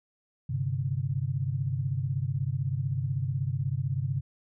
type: chord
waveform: sine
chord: G suspended fourth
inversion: none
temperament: equal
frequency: 98 / 130.81 / 146.83 Hz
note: G2 / C3 / D3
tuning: 0 / 0 / 0 cents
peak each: -33 / -29 / -33 dBFS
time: 0.49-4.21 s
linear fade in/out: 10 ms
effects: none